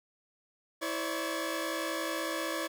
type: tone cluster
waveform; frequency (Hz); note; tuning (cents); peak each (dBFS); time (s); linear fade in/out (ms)
sawtooth; 327.7 / 525 / 581 / 1111 / 1694; E4 / C5 / D5 / C#6 / G#6; -10 / +6 / -19 / +4 / +34; -33 / -36 / -34 / -37 / -37; 0.81-2.68; 20
effects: none